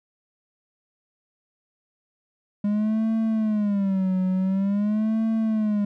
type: tone with vibrato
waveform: triangle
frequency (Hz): 203.5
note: G#3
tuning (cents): -35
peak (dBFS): -18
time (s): 2.64-5.85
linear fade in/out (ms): 5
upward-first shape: sine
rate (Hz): 0.47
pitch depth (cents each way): 160
effects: none